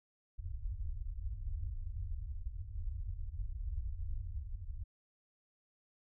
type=low-pass noise; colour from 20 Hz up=pink; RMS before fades=-40 dBFS; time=0.38-4.84 s; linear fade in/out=10 ms; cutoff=100 Hz; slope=96 dB/octave; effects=none